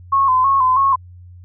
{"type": "tone with vibrato", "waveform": "sine", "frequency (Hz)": 1058, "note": "C6", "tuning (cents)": 19, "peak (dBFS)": -11, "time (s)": [0.12, 0.96], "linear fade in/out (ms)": 10, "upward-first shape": "square", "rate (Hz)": 3.1, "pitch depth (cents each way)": 59, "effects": ["added 89 Hz sine -37 dBFS peak until 1.44 s"]}